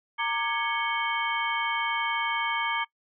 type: tone cluster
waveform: sine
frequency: 923 / 1184 / 1665 / 2214 / 3134 Hz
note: A#5 / D6 / G#6 / C#7 / G7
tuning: -17 / +14 / +4 / -3 / -1 cents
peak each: -30 / -32 / -34 / -30 / -35 dBFS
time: 0.18-2.85 s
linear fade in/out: 20 ms
effects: noise-tail reverb RT60 0.1 s tail -23 dB re dry